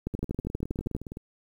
two click trains, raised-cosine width 3 ms, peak -24 / -16 dBFS, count 21 / 12, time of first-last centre 0.14-1.171 / 0.07-0.95 s, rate 19.4 / 12.5 Hz, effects 9-bit

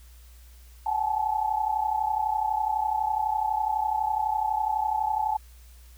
sine tone cluster, 749 / 839 / 871 Hz, F#5 / G#5 / A5, +21 / +17 / -18 cents, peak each -32 / -28 / -26 dBFS, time 0.86-5.37 s, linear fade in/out 5 ms, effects added 60 Hz sine -47 dBFS peak until 5.97 s + white hiss -58 dBFS RMS until 5.97 s

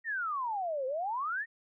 sine exponential two-way sweep, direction down then up, 1893 to 505 to 1893 Hz, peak -31 dBFS, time 0.04-1.46 s, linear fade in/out 50 ms, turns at 0.86 s, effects none

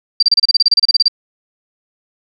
sine tone bursts, 4699 Hz, D8, in tune, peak -6 dBFS, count 16, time 0.2-1.082 s, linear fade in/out 5 ms, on 27 ms, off 30 ms, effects none

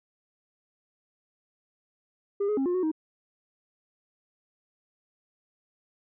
sine tone with pitch steps, 402.1 / 421.1 / 269.3 / 355.5 / 368.4 / 314.4 Hz, G4 / G#4 / C#4 / F4 / F#4 / D#4, +44 / +24 / -50 / +31 / -7 / +18 cents, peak -21 dBFS, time 2.4-2.916 s, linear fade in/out 10 ms, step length 86 ms, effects tanh soft clip ceiling -23 dBFS

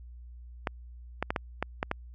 clicks, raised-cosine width 0.5 ms, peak -13 dBFS, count 7, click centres 0.672 / 1.226 / 1.305 / 1.362 / 1.626 / 1.829 / 1.914 s, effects added 60 Hz sine -44 dBFS peak until 2.14 s

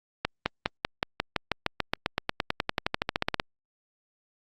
accelerating click train, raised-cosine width 0.3 ms, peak -8 dBFS, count 28, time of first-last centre 0.25-3.399 s, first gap 210 ms, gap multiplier 0.95, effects Opus 48 kbps

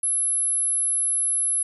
sine tone, 11000 Hz, F9, 27 cents flat, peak -20 dBFS, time 0.03-1.63 s, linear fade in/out 5 ms, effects none

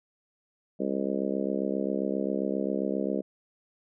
harmonic tone, 67.5 Hz, C#2, 45 cents flat, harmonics 3 / 4 / 5 / 6 / 7 / 8 / 9, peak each -32 / -33 / -34 / -35 / -35 / -36 / -37 dBFS, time 0.79-3.22 s, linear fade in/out 20 ms, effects none

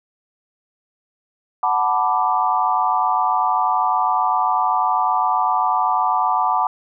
sine chord, B minor seventh, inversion second, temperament equal, 740 / 880 / 987.8 / 1174.7 Hz, F#5 / A5 / B5 / D6, 0 / 0 / 0 / 0 cents, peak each -21 dBFS, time 1.63-6.67 s, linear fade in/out 2 ms, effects none

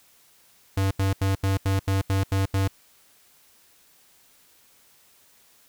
square tone bursts, 96.9 Hz, G2, 20 cents flat, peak -21 dBFS, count 9, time 0.77-2.678 s, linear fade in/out 5 ms, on 140 ms, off 81 ms, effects white hiss -58 dBFS RMS until 5.68 s

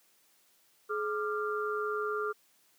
sine tone cluster, 423.3 / 1192 / 1388 Hz, G#4 / D6 / F6, +33 / +25 / -11 cents, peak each -33 / -36 / -36 dBFS, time 0.89-2.33 s, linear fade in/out 20 ms, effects white hiss -67 dBFS RMS until 2.78 s + high-pass 150 Hz 12 dB/octave

